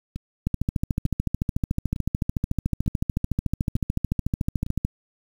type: two click trains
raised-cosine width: 5 ms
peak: -19 / -10 dBFS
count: 6 / 61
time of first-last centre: 0.16-4.665 / 0.47-4.85 s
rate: 1.11 / 13.7 Hz
effects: 7-bit